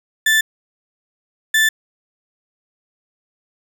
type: tone pair in turn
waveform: 35% pulse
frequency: 1760 / 1760 Hz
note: A6 / A6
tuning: 0 / 0 cents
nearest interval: unison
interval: 0 cents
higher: neither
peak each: -10 dBFS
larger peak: neither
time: 0.26-0.41 / 1.54-1.69 s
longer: neither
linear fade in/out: 5 ms
effects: none